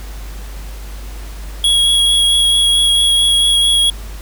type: tone with vibrato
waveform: square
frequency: 3322 Hz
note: G#7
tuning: in tune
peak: -10 dBFS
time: 1.64-3.9 s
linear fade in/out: 2 ms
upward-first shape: triangle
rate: 4.5 Hz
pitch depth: 14 cents each way
effects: added 50 Hz sine -26 dBFS peak until 4.21 s + pink hiss -37 dBFS RMS until 4.21 s